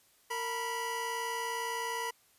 25% pulse tone pair together, 460 / 979.8 Hz, A#4 / B5, -23 / -14 cents, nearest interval octave + minor second, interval 1309 cents, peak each -35 / -31 dBFS, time 0.3-2.11 s, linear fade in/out 10 ms, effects white hiss -66 dBFS RMS until 2.38 s + resampled to 32000 Hz

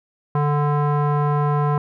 square tone with low-pass filter, 146.83 Hz, D3, in tune, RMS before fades -19 dBFS, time 0.35-1.78 s, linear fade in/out 2 ms, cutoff 1100 Hz, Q 3, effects none

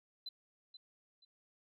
sine tone with echo, 4041 Hz, B7, 39 cents sharp, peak -40 dBFS, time 0.26-0.29 s, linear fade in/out 5 ms, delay 480 ms, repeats 2, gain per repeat -11 dB, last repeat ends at 1.25 s, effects tanh soft clip ceiling -37 dBFS

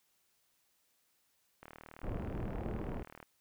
click train, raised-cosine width 0.5 ms, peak -34 dBFS, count 63, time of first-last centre 1.63-3.228 s, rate 38.8 Hz
pink low-pass noise, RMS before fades -39 dBFS, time 2.03-3.03 s, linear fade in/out 5 ms, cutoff 530 Hz, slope 12 dB/octave
effects white hiss -75 dBFS RMS until 3.4 s

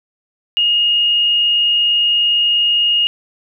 sine tone with frequency modulation, 2857 Hz, F7, 39 cents sharp, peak -11 dBFS, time 0.57-3.07 s, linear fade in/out 0 ms, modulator 64.4 Hz, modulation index 0.38, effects none

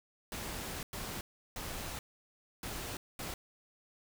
pink noise bursts at uneven times, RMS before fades -41 dBFS, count 5, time 0.32-0.83 / 0.93-1.21 / 1.56-1.99 / 2.63-2.97 / 3.19-3.34 s, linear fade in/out 2 ms, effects none

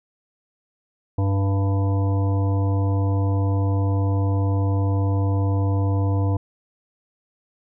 harmonic tone with a mistuned harmonic, 98 Hz, G2, in tune, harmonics 1 / 3 / 5 / 7 / 9 / 10, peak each -18 / -28 / -32 / -35 / -37 / -38 dBFS, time 1.18-6.37 s, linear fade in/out 5 ms, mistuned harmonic 10, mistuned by +23 cents, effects none

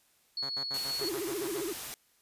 sine tone with tremolo, 4369 Hz, C#8, 26 cents flat, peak -31 dBFS, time 0.37-1.09 s, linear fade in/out 2 ms, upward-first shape sine, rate 5.8 Hz, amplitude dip 30%
5% pulse tone bursts, 137.6 Hz, C#3, 12 cents flat, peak -31 dBFS, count 9, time 0.42-1.624 s, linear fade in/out 10 ms, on 76 ms, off 65 ms
white noise, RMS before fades -40 dBFS, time 0.74-1.94 s, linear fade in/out 0 ms
triangle tone with vibrato, 370 Hz, F#4, in tune, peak -31 dBFS, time 1.01-1.73 s, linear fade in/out 5 ms, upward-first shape sine, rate 15 Hz, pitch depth 240 cents each way
effects white hiss -68 dBFS RMS until 2.21 s + resampled to 32000 Hz

